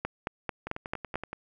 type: two click trains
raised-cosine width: 0.5 ms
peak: -15 / -21 dBFS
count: 6 / 8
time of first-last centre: 0.05-1.156 / 0.67-1.33 s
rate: 4.52 / 10.6 Hz
effects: none